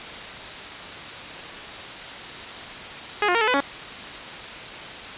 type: tone with pitch steps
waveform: 10% pulse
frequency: 415.5 / 355.7 / 462.3 / 432.5 / 501 / 279.3 Hz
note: G#4 / F4 / A#4 / A4 / B4 / C#4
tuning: +1 / +32 / -14 / -30 / +25 / +13 cents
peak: -10 dBFS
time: 3.22-3.604 s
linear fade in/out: 2 ms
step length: 64 ms
effects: white hiss -35 dBFS RMS until 5.17 s + resampled to 8000 Hz